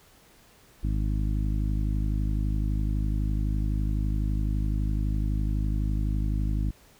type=harmonic tone; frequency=51.91 Hz; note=G#1; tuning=in tune; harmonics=1 / 2 / 3 / 4 / 5 / 6; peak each=-25 / -31 / -35 / -37 / -39 / -41 dBFS; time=0.83-6.71 s; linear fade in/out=10 ms; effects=pink hiss -57 dBFS RMS until 6.99 s